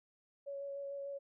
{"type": "tone with vibrato", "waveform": "sine", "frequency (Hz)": 559, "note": "C#5", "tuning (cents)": 14, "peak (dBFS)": -40, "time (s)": [0.46, 1.19], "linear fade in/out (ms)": 20, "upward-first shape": "square", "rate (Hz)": 6.7, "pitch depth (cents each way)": 9, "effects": []}